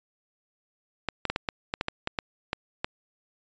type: clicks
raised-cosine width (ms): 0.3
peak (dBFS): -11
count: 12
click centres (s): 1.087 / 1.253 / 1.3 / 1.361 / 1.488 / 1.739 / 1.811 / 1.884 / 2.074 / 2.188 / 2.531 / 2.845
effects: resampled to 16000 Hz